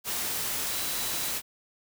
sine tone in noise, 3954 Hz, B7, 1 cent sharp, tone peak -41 dBFS, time 0.68-1.34 s, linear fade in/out 50 ms, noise white, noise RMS -31 dBFS, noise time 0.04-1.42 s, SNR -13 dB, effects none

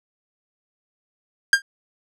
45% pulse tone with exponential decay, 1604 Hz, G6, 39 cents sharp, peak -7 dBFS, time 1.53-1.62 s, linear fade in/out 2 ms, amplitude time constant 19 ms, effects low-pass 8000 Hz 12 dB/octave

